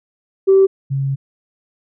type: tone pair in turn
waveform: sine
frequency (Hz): 386.4 / 136.61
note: G4 / C#3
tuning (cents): -25 / -25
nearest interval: octave + tritone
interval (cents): 1800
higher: first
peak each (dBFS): -6 / -16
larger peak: first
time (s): 0.47-0.67 / 0.9-1.16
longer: second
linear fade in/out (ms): 20
effects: tanh soft clip ceiling -3 dBFS